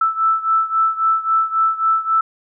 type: beating tone pair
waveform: sine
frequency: 1318.5 / 1322.2 Hz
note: E6 / E6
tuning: 0 / +5 cents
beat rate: 3.7 Hz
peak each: -16 / -19 dBFS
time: 0.01-2.21 s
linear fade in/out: 5 ms
effects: none